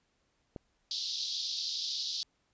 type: click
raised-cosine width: 2 ms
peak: -27 dBFS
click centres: 0.562 s
type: band-pass noise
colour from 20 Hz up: white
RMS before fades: -36 dBFS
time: 0.91-2.23 s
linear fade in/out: 0 ms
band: 3600 to 5200 Hz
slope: 48 dB/octave
effects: pink hiss -75 dBFS RMS until 2.53 s + resampled to 16000 Hz